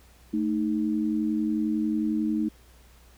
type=tone pair together; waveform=sine; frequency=220 / 311.1 Hz; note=A3 / D#4; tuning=0 / 0 cents; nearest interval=tritone; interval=600 cents; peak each=-26 dBFS; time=0.33-2.49 s; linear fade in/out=10 ms; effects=added 60 Hz sine -53 dBFS peak until 3.17 s + pink hiss -58 dBFS RMS until 3.17 s